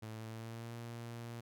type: tone with pitch glide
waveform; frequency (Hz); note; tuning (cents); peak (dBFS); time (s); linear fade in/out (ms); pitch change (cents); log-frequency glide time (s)
sawtooth; 110.1 to 117.32; A2 to A#2; +2 to +12; -40; 0.02-1.41; 10; +110; 0.13-0.75
effects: none